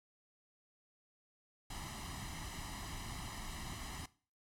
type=noise with comb filter; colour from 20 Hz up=pink; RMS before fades=-45 dBFS; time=1.7-4.06 s; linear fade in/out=5 ms; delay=1 ms; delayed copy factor=+0.75; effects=noise-tail reverb RT60 0.4 s tail -19 dB re dry + low-pass 11000 Hz 12 dB/octave